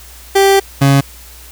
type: tone pair in turn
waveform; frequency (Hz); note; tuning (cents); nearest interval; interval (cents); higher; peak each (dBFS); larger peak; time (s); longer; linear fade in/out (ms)
30% pulse; 392 / 138.59; G4 / C#3; 0 / 0; octave + tritone; 1800; first; -4; neither; 0.35-0.6 / 0.81-1.01; first; 10
effects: added 60 Hz sine -37 dBFS peak until 1.51 s + white hiss -38 dBFS RMS until 1.51 s